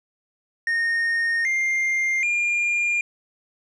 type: tone with pitch steps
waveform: triangle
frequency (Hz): 1845 / 2107 / 2407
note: A#6 / C7 / D7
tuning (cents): -18 / +12 / +42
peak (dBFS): -18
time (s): 0.67-3.01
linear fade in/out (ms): 2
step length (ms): 780
effects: resampled to 22050 Hz